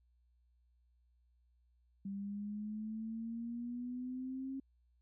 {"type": "exponential sweep", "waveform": "sine", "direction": "up", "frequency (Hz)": [196, 270], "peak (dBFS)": -39, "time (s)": [2.05, 4.6], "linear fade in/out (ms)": 5, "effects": ["added 60 Hz sine -69 dBFS peak until 5.01 s"]}